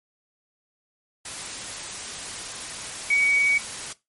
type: tone in noise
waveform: sine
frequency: 2256 Hz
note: C#7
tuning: 30 cents sharp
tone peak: -18 dBFS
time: 3.1-3.58 s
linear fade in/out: 5 ms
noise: white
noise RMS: -34 dBFS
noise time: 1.25-3.93 s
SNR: +13 dB
effects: noise-tail reverb RT60 0.2 s tail -18 dB re dry + MP3 48 kbps